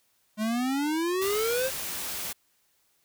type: exponential sweep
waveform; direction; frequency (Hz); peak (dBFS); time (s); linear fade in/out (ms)
square; up; 209.7 to 542; -26; 0.37-1.71; 50
type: noise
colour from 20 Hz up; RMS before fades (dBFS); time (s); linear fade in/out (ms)
white; -34; 1.21-2.33; 10
effects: white hiss -69 dBFS RMS until 3.04 s